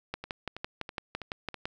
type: two click trains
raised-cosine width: 0.3 ms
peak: -17 / -23 dBFS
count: 10 / 5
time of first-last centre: 0.14-1.655 / 0.24-1.543 s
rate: 5.94 / 3.07 Hz
effects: none